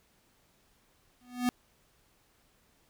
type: tone with exponential growth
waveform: square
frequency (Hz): 246.9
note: B3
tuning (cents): 0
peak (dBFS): -23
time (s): 1.21-1.49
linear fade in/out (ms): 0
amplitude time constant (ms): 59
effects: pink hiss -68 dBFS RMS until 2.89 s